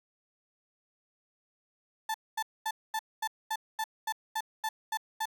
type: tone bursts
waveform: 35% pulse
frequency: 880 Hz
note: A5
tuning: in tune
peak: -28 dBFS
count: 12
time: 2.09-5.256 s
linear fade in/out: 5 ms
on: 53 ms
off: 230 ms
effects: none